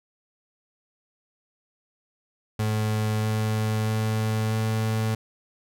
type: tone with pitch steps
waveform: 35% pulse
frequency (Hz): 108 / 108.75 / 109.51 / 110.27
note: A2 / A2 / A2 / A2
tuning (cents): -32 / -20 / -8 / +4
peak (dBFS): -21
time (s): 2.59-5.15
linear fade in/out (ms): 5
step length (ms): 640
effects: none